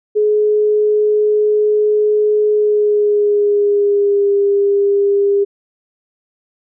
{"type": "tone with pitch glide", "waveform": "sine", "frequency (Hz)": [422.3, 401.8], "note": ["G#4", "G4"], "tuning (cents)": [29, 43], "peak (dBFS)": -10, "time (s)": [0.15, 5.45], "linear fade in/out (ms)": 20, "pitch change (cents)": -86, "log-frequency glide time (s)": [2.5, 4.32], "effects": []}